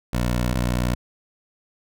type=tone pair in turn; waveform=15% pulse; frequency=60.4 / 60.86 Hz; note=B1 / B1; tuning=-38 / -25 cents; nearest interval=unison; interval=13 cents; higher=second; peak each=-14 dBFS; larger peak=neither; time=0.13-0.54 / 0.54-0.95 s; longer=neither; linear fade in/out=5 ms; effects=none